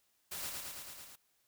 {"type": "noise with echo", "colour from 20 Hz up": "white", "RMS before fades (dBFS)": -42, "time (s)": [0.31, 0.5], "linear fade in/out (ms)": 10, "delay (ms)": 110, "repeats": 6, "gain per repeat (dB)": -2, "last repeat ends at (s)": 1.16, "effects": ["white hiss -75 dBFS RMS until 1.47 s"]}